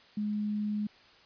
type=tone; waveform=sine; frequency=209.5 Hz; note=G#3; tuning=15 cents sharp; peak=-29 dBFS; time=0.17-0.87 s; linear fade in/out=5 ms; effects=white hiss -58 dBFS RMS until 1.25 s + resampled to 11025 Hz